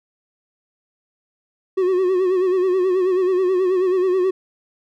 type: tone with vibrato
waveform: triangle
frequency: 370 Hz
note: F#4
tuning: in tune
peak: -13 dBFS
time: 1.77-4.31 s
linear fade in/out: 10 ms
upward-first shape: sine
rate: 9.3 Hz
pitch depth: 64 cents each way
effects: none

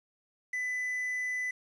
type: tone with quantisation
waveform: triangle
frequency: 2000 Hz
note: B6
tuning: 21 cents sharp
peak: -29 dBFS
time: 0.53-1.51 s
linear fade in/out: 5 ms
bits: 9
effects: low-pass 10000 Hz 12 dB/octave

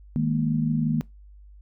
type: chord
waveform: sine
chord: D# suspended fourth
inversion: none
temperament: equal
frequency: 155.56 / 207.7 / 233.1 Hz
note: D#3 / G#3 / A#3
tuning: 0 / 0 / 0 cents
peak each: -24 / -30 / -24 dBFS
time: 0.16-1.01 s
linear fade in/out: 0 ms
effects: noise-tail reverb RT60 0.2 s tail -23 dB re dry + added 50 Hz sine -45 dBFS peak until 1.61 s

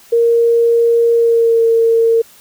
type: tone with pitch glide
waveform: sine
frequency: 466.2 to 457.1 Hz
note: A#4 to A#4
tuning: 0 to -34 cents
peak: -8 dBFS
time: 0.12-2.22 s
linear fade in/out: 10 ms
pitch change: -34 cents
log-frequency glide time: 1.14-1.64 s
effects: white hiss -44 dBFS RMS until 2.4 s

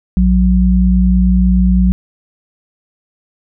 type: tone pair together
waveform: sine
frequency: 58.26 / 184.5 Hz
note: A#1 / F#3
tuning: 0 / -5 cents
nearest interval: octave + minor sixth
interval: 1995 cents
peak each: -10 dBFS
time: 0.17-1.92 s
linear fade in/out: 0 ms
effects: none

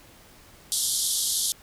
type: band-pass noise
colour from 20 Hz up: white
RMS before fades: -26 dBFS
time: 0.72-1.52 s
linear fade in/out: 0 ms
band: 3200 to 12000 Hz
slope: 96 dB/octave
effects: pink hiss -52 dBFS RMS until 1.62 s

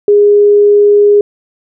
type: tone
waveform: sine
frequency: 411.4 Hz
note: G#4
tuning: 16 cents flat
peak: -3 dBFS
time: 0.08-1.21 s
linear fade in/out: 2 ms
effects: none

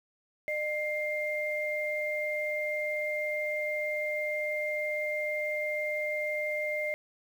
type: tone pair together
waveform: sine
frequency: 605.8 / 2106 Hz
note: D#5 / C7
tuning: -46 / +11 cents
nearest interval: octave + minor seventh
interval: 2157 cents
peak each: -32 / -32 dBFS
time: 0.48-6.94 s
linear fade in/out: 0 ms
effects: 9-bit

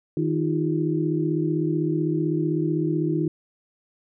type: tone cluster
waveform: sine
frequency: 156.8 / 310.3 / 346.1 / 398.7 Hz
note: D#3 / D#4 / F4 / G4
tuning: +14 / -5 / -16 / +29 cents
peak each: -25 / -25 / -26 / -34 dBFS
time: 0.17-3.28 s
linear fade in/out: 2 ms
effects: none

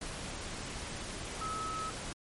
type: tone in noise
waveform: sine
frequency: 1289 Hz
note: E6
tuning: 39 cents flat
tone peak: -36 dBFS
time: 1.41-1.9 s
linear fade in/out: 5 ms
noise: pink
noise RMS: -41 dBFS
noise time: 0.01-2.13 s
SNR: +2 dB
effects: MP3 48 kbps

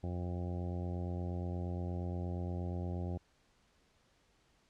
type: harmonic tone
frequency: 88.5 Hz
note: F2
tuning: 23 cents sharp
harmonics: 1 / 2 / 3 / 4 / 5 / 6 / 7 / 8 / 9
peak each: -37 / -42 / -48 / -47 / -54 / -52 / -53 / -55 / -54 dBFS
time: 0.03-3.18 s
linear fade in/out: 10 ms
effects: pink hiss -71 dBFS RMS until 4.69 s + low-pass 7000 Hz 12 dB/octave

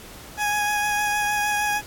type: tone with vibrato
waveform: 20% pulse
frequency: 832 Hz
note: G#5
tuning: 3 cents sharp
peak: -16 dBFS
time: 0.37-1.82 s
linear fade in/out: 50 ms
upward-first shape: sine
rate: 6.5 Hz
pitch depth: 13 cents each way
effects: pink hiss -42 dBFS RMS until 1.86 s + AAC 64 kbps

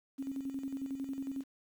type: tone with tremolo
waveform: sine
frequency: 271.1 Hz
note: C#4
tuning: 38 cents flat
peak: -34 dBFS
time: 0.18-1.44 s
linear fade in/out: 20 ms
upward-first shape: square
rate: 11 Hz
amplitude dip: 55%
effects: 10-bit

